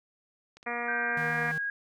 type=clicks; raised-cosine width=0.2 ms; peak=-33 dBFS; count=2; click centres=0.57 / 0.629 s
type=harmonic tone; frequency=238.6 Hz; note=A#3; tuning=41 cents sharp; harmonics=1 / 2 / 3 / 4 / 5 / 6 / 7 / 8 / 9 / 10; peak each=-42 / -39 / -37 / -42 / -40 / -42 / -41 / -37 / -41 / -41 dBFS; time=0.66-1.52 s; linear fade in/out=10 ms
type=tone with pitch glide; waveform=sine; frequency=1567 to 1641.1 Hz; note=G6 to G#6; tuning=-1 to -21 cents; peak=-29 dBFS; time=0.88-1.7 s; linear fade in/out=2 ms; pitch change=+80 cents; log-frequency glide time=1.02-1.38 s
type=tone; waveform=square; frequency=156.9 Hz; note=D#3; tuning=15 cents sharp; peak=-37 dBFS; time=1.17-1.58 s; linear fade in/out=2 ms
effects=none